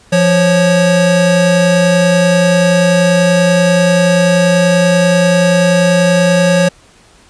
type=tone pair together; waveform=square; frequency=173.55 / 551 Hz; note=F3 / C#5; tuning=-11 / -11 cents; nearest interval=octave + minor sixth; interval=2000 cents; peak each=-11 dBFS; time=0.12-6.69 s; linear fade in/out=10 ms; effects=pink hiss -45 dBFS RMS until 7.29 s + resampled to 22050 Hz